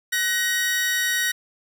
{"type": "tone pair together", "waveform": "sawtooth", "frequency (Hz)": [1500, 1889.9], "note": ["F#6", "A#6"], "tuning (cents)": [23, 23], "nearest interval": "major third", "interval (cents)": 400, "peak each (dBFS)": [-24, -18], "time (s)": [0.12, 1.32], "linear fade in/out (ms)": 10, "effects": []}